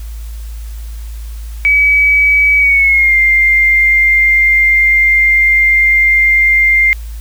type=tone with pitch glide; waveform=sine; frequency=2280 to 2103 Hz; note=C#7 to C7; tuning=+48 to +8 cents; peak=-6 dBFS; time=1.65-6.93 s; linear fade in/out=0 ms; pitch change=-140 cents; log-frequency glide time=2.57-3.15 s; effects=added 55 Hz sine -22 dBFS peak until 7.2 s + white hiss -41 dBFS RMS until 7.2 s